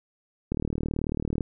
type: click train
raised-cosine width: 3 ms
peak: -15 dBFS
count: 35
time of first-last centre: 0.52-1.408 s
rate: 38.3 Hz
effects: none